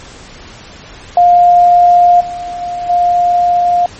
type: tone with level steps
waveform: sine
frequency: 705 Hz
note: F5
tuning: 16 cents sharp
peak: -3 / -19 / -16 / -7 dBFS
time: 1.17-3.86 s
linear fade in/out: 2 ms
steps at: 2.2 / 2.61 / 2.89 s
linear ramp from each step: 10 ms
effects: pink hiss -34 dBFS RMS until 3.99 s + MP3 32 kbps